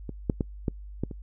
clicks, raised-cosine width 3 ms, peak -21 / -10 / -13 / -13 / -14 / -24 dBFS, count 6, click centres 0.093 / 0.298 / 0.408 / 0.682 / 1.036 / 1.112 s, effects noise-tail reverb RT60 0.1 s tail -26 dB re dry + added 50 Hz sine -39 dBFS peak until 1.22 s

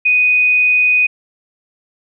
sine tone, 2489 Hz, D#7, in tune, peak -9 dBFS, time 0.05-1.07 s, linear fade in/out 10 ms, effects none

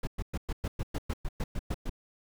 brown noise bursts, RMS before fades -31 dBFS, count 13, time 0.03-1.896 s, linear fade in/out 5 ms, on 42 ms, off 110 ms, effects none

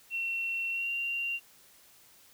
sine tone with pitch glide, 2719 to 2767 Hz, F7 to F7, -47 to -17 cents, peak -30 dBFS, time 0.1-1.4 s, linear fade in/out 50 ms, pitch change +30 cents, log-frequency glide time 0.71-0.9 s, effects white hiss -59 dBFS RMS until 2.33 s

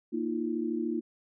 sine chord, Bb suspended fourth, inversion none, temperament equal with one note detuned, 233.1 / 311.1 / 344.6 Hz, Bb3 / Eb4 / F4, 0 / 0 / -23 cents, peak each -33 dBFS, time 0.12-1.01 s, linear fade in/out 20 ms, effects none

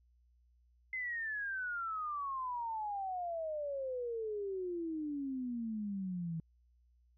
sine exponential sweep, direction down, 2075 to 160 Hz, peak -36 dBFS, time 0.93-6.4 s, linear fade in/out 2 ms, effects added 60 Hz sine -66 dBFS peak until 7.17 s

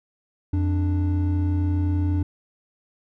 triangle tone pair together, 87.32 / 293.7 Hz, F2 / D4, 0 / 0 cents, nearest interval octave + major sixth, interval 2100 cents, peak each -18 / -25 dBFS, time 0.53-2.23 s, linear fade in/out 5 ms, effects none

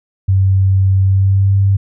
sine tone with pitch glide, 95.9 to 98.25 Hz, G2 to G2, -37 to +4 cents, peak -8 dBFS, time 0.28-1.77 s, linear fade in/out 10 ms, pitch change +41 cents, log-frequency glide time 1.03-1.55 s, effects none

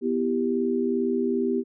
sine chord, E minor, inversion second, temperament equal, 246.9 / 329.6 / 392 Hz, B3 / E4 / G4, 0 / 0 / 0 cents, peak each -25 / -30 / -25 dBFS, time 0.01-1.64 s, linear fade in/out 50 ms, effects none

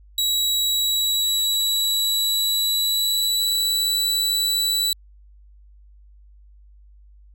sawtooth tone with pitch glide, 3886 to 3949 Hz, B7 to B7, -29 to -1 cents, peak -16 dBFS, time 0.18-4.93 s, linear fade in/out 2 ms, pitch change +28 cents, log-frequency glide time 0.59-3.94 s, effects added 50 Hz sine -46 dBFS peak until 7.34 s

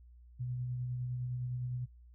sine tone with tremolo, 124.5 Hz, B2, 14 cents sharp, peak -34 dBFS, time 0.39-1.86 s, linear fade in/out 20 ms, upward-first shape sine, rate 9.8 Hz, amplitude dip 25%, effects noise-tail reverb RT60 0.1 s tail -17 dB re dry + added 60 Hz sine -54 dBFS peak until 2.14 s

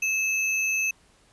sine tone with sample-and-hold, 2600 Hz, E7, 24 cents flat, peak -22 dBFS, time 0.02-0.91 s, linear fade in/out 5 ms, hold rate 8820 Hz, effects pink hiss -60 dBFS RMS until 1.32 s + resampled to 24000 Hz

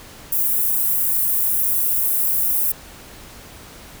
white high-pass noise, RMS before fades -19 dBFS, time 0.32-2.72 s, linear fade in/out 5 ms, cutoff 11000 Hz, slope 24 dB/octave, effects pink hiss -41 dBFS RMS until 4 s

